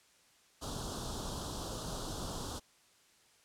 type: band-stop noise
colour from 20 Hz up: pink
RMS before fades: -40 dBFS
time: 0.61-2.6 s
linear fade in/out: 20 ms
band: 1400 to 3200 Hz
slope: 48 dB/octave
effects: white hiss -66 dBFS RMS until 3.44 s + low-pass 9000 Hz 12 dB/octave